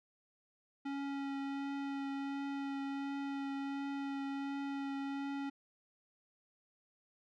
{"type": "tone with vibrato", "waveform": "square", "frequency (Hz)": 277.2, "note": "C#4", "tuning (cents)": 0, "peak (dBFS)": -38, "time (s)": [0.85, 5.5], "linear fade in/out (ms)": 10, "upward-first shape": "triangle", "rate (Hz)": 1.4, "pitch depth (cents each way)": 12, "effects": ["low-pass 3000 Hz 12 dB/octave"]}